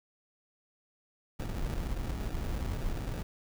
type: noise with sample-and-hold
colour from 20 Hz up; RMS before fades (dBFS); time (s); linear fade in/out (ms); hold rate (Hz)
brown; -34; 1.39-3.23; 10; 1050
effects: none